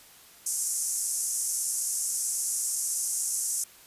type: band-pass noise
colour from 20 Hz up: white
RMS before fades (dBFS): -30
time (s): 0.46-3.64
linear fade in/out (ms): 5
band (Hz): 5900 to 11000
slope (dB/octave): 48
effects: white hiss -53 dBFS RMS until 3.86 s + resampled to 32000 Hz